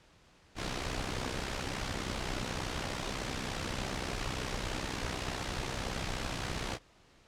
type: noise with amplitude modulation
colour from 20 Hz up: pink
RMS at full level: -33 dBFS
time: 0.55-6.79 s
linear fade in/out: 50 ms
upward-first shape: sine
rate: 63.4 Hz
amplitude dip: 65%
effects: pink hiss -62 dBFS RMS until 7.27 s + low-pass 6000 Hz 12 dB/octave